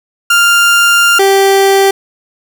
30% pulse tone pair in turn, 1396.9 / 391.1 Hz, F6 / G4, 0 / -4 cents, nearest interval octave + minor seventh, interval 2204 cents, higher first, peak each -3 dBFS, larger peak neither, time 0.3-1.19 / 1.19-1.91 s, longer first, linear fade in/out 5 ms, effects none

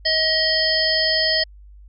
harmonic tone, 633 Hz, D#5, 30 cents sharp, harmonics 1 / 3 / 5 / 7 / 8, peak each -24 / -23 / -26 / -22 / -21 dBFS, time 0.05-1.44 s, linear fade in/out 10 ms, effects added 50 Hz sine -41 dBFS peak until 1.88 s

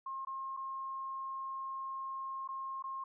sine tone with dropouts, 1070 Hz, C6, 38 cents sharp, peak -38 dBFS, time 0.06-3.04 s, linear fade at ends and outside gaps 5 ms, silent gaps 0.25-0.27 / 0.567-0.571 / 2.477-2.487 / 2.825-2.839 s, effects none

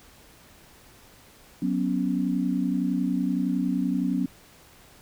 sine chord, F# suspended fourth, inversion none, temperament just, 185 / 246.7 / 277.5 Hz, F#3 / B3 / C#4, 0 / -2 / +2 cents, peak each -27 dBFS, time 1.62-4.26 s, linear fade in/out 5 ms, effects pink hiss -53 dBFS RMS until 5.01 s

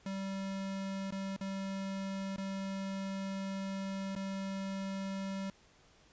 square tone with dropouts, 194 Hz, G3, 18 cents flat, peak -37 dBFS, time 0.06-5.5 s, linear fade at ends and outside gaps 2 ms, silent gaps 1.107-1.123 / 1.364-1.41 / 2.362-2.381 / 4.152-4.162 s, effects pink hiss -64 dBFS RMS until 6.12 s + resampled to 16000 Hz

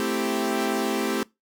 sawtooth chord, A minor seventh, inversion none, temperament equal, 220 / 261.6 / 329.6 / 392 Hz, A3 / C4 / E4 / G4, 0 / 0 / 0 / 0 cents, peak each -25 / -25 / -27 / -24 dBFS, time 0-1.23 s, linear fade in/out 0 ms, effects noise-tail reverb RT60 0.2 s tail -22 dB re dry

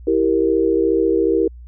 sine chord, E diminished, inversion none, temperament equal, 329.6 / 392 / 466.2 Hz, E4 / G4 / Bb4, 0 / 0 / 0 cents, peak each -18 dBFS, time 0.07-1.48 s, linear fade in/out 5 ms, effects added 60 Hz sine -35 dBFS peak until 1.67 s

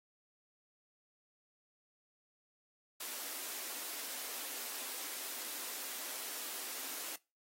white high-pass noise, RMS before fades -43 dBFS, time 3-7.16 s, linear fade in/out 5 ms, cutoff 240 Hz, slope 48 dB/octave, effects noise-tail reverb RT60 0.3 s tail -25 dB re dry + AAC 48 kbps

